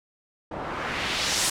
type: noise with low-pass filter sweep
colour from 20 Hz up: white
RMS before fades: -28 dBFS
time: 0.51-1.5 s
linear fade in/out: 5 ms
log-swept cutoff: 710 to 9100 Hz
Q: 1.1
effects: none